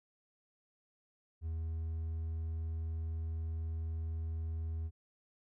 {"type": "tone with hard clipping", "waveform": "triangle", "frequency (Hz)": 81, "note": "E2", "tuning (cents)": -30, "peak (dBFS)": -36, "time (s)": [1.41, 4.91], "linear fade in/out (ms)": 50, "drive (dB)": 5, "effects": []}